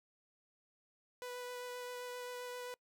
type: tone with vibrato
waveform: sawtooth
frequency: 493.9 Hz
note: B4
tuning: in tune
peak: -39 dBFS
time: 1.22-2.74 s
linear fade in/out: 0 ms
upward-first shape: sine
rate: 7.6 Hz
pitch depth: 10 cents each way
effects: noise-tail reverb RT60 0.1 s tail -25 dB re dry